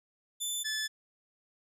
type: tone pair in turn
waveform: 15% pulse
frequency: 3520 / 1735.8 Hz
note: A7 / A6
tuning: 0 / -24 cents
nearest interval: octave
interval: 1224 cents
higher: first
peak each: -25 / -25 dBFS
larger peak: neither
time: 0.4-0.64 / 0.64-0.88 s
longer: neither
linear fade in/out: 20 ms
effects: resampled to 32000 Hz